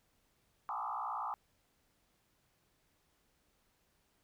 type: tone with frequency modulation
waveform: sine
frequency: 1022 Hz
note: C6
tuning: 41 cents flat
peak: -36 dBFS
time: 0.69-1.34 s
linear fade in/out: 0 ms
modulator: 58.1 Hz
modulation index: 4.3
effects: pink hiss -75 dBFS RMS until 4.23 s